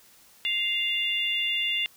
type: harmonic tone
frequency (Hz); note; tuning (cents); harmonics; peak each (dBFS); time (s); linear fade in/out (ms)
698.5; F5; 0; 3 / 4 / 5; -31 / -26 / -31; 0.45-1.86; 0
effects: white hiss -56 dBFS RMS until 1.96 s